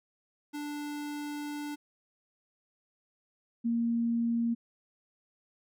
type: tone pair in turn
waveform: square / sine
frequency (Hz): 293.7 / 233.1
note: D4 / A#3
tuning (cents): 0 / 0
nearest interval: major third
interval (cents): 400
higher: first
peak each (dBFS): -36 / -26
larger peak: second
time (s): 0.53-1.76 / 3.64-4.55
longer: first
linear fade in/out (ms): 20
effects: none